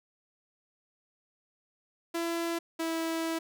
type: tone pair in turn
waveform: sawtooth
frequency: 336.3 / 327.1 Hz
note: E4 / E4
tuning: +35 / -13 cents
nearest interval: unison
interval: 48 cents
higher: first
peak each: -26 dBFS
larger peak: neither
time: 2.14-2.59 / 2.79-3.39 s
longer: second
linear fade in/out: 10 ms
effects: none